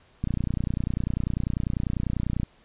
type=click train; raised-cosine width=5 ms; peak=-14 dBFS; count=67; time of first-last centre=0.24-2.433 s; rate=30.1 Hz; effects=pink hiss -59 dBFS RMS until 2.64 s + resampled to 8000 Hz